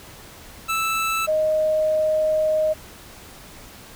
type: tone pair in turn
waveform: 25% pulse / sine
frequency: 1318.5 / 622.2 Hz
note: E6 / D#5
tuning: 0 / 0 cents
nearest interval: octave + minor second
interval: 1300 cents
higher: first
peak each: -17 dBFS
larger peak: neither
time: 0.68-1.27 / 1.27-2.74 s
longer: second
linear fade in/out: 20 ms
effects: pink hiss -43 dBFS RMS until 3.95 s